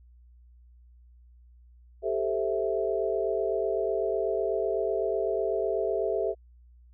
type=chord; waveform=sine; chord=A minor seventh; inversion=third; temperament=equal; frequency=392 / 440 / 523.3 / 659.3 Hz; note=G4 / A4 / C5 / E5; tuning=0 / 0 / 0 / 0 cents; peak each=-30 / -30 / -34 / -30 dBFS; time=2.02-6.35 s; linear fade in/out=50 ms; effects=added 60 Hz sine -52 dBFS peak until 6.93 s